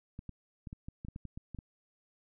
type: clicks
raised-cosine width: 5 ms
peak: -30 dBFS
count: 12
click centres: 0.191 / 0.293 / 0.672 / 0.729 / 0.885 / 1.049 / 1.085 / 1.161 / 1.253 / 1.375 / 1.547 / 1.588 s
effects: none